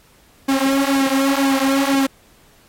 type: tone with flanger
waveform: sawtooth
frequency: 272.6 Hz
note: C#4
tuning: 29 cents flat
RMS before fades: -17 dBFS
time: 0.48-2.07 s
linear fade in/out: 10 ms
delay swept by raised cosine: 1.5 to 6.3 ms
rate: 2 Hz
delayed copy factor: -0.85
effects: pink hiss -53 dBFS RMS until 2.68 s + AAC 48 kbps